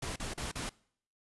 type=noise bursts; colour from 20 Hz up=pink; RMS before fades=-38 dBFS; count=4; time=0.02-0.694 s; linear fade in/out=5 ms; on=140 ms; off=38 ms; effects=noise-tail reverb RT60 0.6 s tail -23 dB re dry + resampled to 24000 Hz